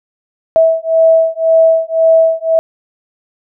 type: beating tone pair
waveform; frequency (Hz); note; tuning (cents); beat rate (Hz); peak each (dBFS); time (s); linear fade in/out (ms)
sine; 650 / 651.9; E5 / E5; -24 / -19; 1.9; -10; 0.56-2.59; 0
effects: none